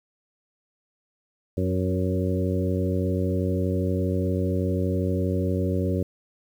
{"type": "harmonic tone with a mistuned harmonic", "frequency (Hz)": 92.5, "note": "F#2", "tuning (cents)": 0, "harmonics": [1, 2, 3, 4, 5, 6], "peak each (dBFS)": [-25, -28, -30, -31, -32, -33], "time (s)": [1.57, 6.03], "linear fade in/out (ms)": 5, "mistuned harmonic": 5, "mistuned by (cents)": 16, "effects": ["9-bit"]}